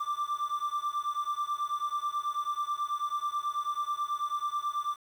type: beating tone pair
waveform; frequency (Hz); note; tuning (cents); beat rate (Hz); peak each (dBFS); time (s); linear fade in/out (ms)
triangle; 1174.7 / 1183.9; D6 / D6; 0 / +14; 9.2; -31; 0-4.96; 10
effects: 9-bit